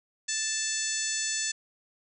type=harmonic tone; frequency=880 Hz; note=A5; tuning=in tune; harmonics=2 / 3 / 4 / 5 / 6 / 7 / 8 / 9; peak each=-36 / -40 / -39 / -37 / -39 / -34 / -35 / -35 dBFS; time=0.28-1.52 s; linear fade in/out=10 ms; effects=none